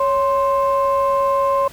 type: tone pair together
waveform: sine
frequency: 554.4 / 1047.8 Hz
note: C#5 / C6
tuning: 0 / +2 cents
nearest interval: major seventh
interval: 1102 cents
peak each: -16 dBFS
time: 0-1.68 s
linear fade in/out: 5 ms
effects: tanh soft clip ceiling -9 dBFS + pink hiss -42 dBFS RMS until 1.72 s